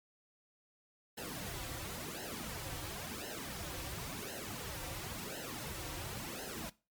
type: noise with flanger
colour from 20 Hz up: pink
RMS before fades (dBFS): -43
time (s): 1.17-6.7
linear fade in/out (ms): 10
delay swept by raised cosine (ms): 0.85 to 4.85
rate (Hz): 0.95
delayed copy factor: -0.9
effects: noise-tail reverb RT60 0.3 s tail -20 dB re dry + MP3 96 kbps